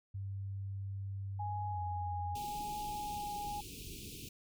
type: tone with pitch glide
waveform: sine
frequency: 98 to 89.87 Hz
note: G2 to F#2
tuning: 0 to -50 cents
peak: -38 dBFS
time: 0.14-2.36 s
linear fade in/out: 10 ms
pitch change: -150 cents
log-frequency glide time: 1.71-1.79 s
type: tone with vibrato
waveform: sine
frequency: 830 Hz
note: G#5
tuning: 1 cent flat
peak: -38 dBFS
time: 1.39-3.61 s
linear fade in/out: 10 ms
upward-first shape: sine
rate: 0.87 Hz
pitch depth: 10 cents each way
type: band-stop noise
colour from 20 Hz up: pink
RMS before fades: -47 dBFS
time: 2.35-4.29 s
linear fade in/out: 5 ms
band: 450 to 2400 Hz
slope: 96 dB/octave
effects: none